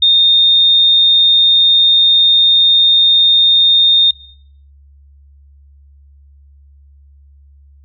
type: tone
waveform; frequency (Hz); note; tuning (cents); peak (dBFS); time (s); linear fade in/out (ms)
sine; 3661; A#7; -32; -6; 0.02-4.11; 5
effects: noise-tail reverb RT60 0.6 s tail -18 dB re dry + added 70 Hz sine -41 dBFS peak until 7.84 s